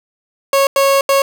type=tone bursts at uneven times; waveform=30% pulse; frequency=550 Hz; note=C#5; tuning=14 cents flat; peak=-7 dBFS; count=3; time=0.53-0.67 / 0.76-1.01 / 1.09-1.22 s; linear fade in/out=2 ms; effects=none